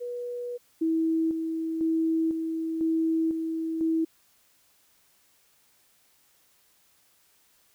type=tone; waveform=sine; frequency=486.1 Hz; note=B4; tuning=28 cents flat; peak=-31 dBFS; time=0-0.58 s; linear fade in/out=20 ms
type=tone with tremolo; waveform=sine; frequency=324 Hz; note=E4; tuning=30 cents flat; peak=-22 dBFS; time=0.81-4.05 s; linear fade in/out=10 ms; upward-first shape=square; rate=1 Hz; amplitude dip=45%
effects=white hiss -64 dBFS RMS until 7.74 s